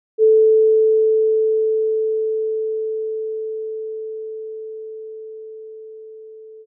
sine tone with level ramp, 438.3 Hz, A4, 7 cents flat, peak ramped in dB -8 to -37 dBFS, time 0.18-6.66 s, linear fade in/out 50 ms, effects none

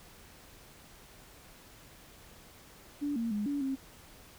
sine tone with pitch steps, 289.3 / 230.3 / 207.9 / 285.5 / 268.2 Hz, D4 / A#3 / G#3 / D4 / C4, -26 / -21 / +2 / -49 / +43 cents, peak -30 dBFS, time 3.01-3.76 s, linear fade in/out 20 ms, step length 150 ms, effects pink hiss -55 dBFS RMS until 4.38 s

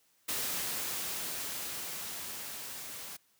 white noise with level ramp, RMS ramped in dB -34 to -44 dBFS, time 0.28-3.17 s, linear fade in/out 10 ms, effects white hiss -70 dBFS RMS until 3.39 s + high-pass 80 Hz 12 dB/octave

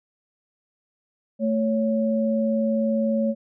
sine tone pair together, 221.5 / 557 Hz, A3 / C#5, +12 / +8 cents, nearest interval octave + major third, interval 1596 cents, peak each -21 / -24 dBFS, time 1.39-3.35 s, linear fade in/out 50 ms, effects none

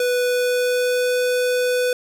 square tone with pitch glide, 493.9 to 497.3 Hz, B4 to B4, 0 to +12 cents, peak -18 dBFS, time 0-1.93 s, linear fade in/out 2 ms, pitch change +12 cents, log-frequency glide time 0.23-1.17 s, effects 9-bit

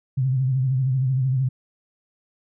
sine tone with vibrato, 130.81 Hz, C3, in tune, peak -18 dBFS, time 0.17-1.49 s, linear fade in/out 10 ms, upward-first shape sine, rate 13 Hz, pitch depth 71 cents each way, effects none

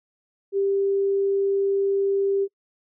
sine tone, 394.6 Hz, G4, 11 cents sharp, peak -19 dBFS, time 0.52-2.48 s, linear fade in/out 50 ms, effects noise-tail reverb RT60 0.1 s tail -26 dB re dry

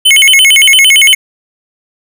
square tone with vibrato, 2576 Hz, E7, 41 cents flat, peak -3 dBFS, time 0.05-1.15 s, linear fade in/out 10 ms, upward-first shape square, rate 8.8 Hz, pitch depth 290 cents each way, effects none

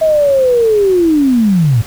sine linear sweep, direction down, 645 to 103.83 Hz, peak -7 dBFS, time 0.01-1.82 s, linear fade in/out 10 ms, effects pink hiss -32 dBFS RMS until 1.86 s

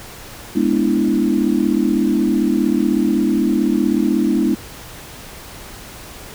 sine chord, E dominant seventh, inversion first, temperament equal with one note detuned, 207.7 / 244.5 / 293.7 / 329.6 Hz, G#3 / B3 / D4 / E4, 0 / -17 / 0 / 0 cents, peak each -19 dBFS, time 0.55-4.55 s, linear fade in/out 10 ms, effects pink hiss -36 dBFS RMS until 6.34 s

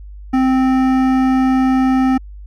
triangle tone with hard clipping, 260.8 Hz, C4, 5 cents flat, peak -13 dBFS, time 0.33-2.18 s, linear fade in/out 10 ms, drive 17 dB, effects added 50 Hz sine -31 dBFS peak until 2.46 s

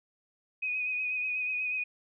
sine tone with vibrato, 2500 Hz, D#7, 8 cents sharp, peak -29 dBFS, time 0.62-1.84 s, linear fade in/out 10 ms, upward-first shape triangle, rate 8.2 Hz, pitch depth 35 cents each way, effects none

